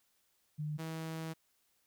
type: tone pair in turn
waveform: sine / sawtooth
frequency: 151 / 161.18 Hz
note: D3 / E3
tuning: +48 / -39 cents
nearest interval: minor second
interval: 113 cents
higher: second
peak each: -35 / -35 dBFS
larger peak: neither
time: 0.58-0.78 / 0.78-1.34 s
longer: second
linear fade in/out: 20 ms
effects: white hiss -75 dBFS RMS until 1.86 s